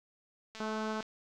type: click train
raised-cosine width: 0.2 ms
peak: -30 dBFS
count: 106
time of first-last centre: 0.55-1.027 s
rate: 220 Hz
type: harmonic tone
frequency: 216.9 Hz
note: A3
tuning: 25 cents flat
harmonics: 1 / 2 / 3 / 4 / 5 / 6 / 7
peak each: -37 / -40 / -42 / -43 / -44 / -45 / -45 dBFS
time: 0.6-1.01 s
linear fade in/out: 2 ms
effects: none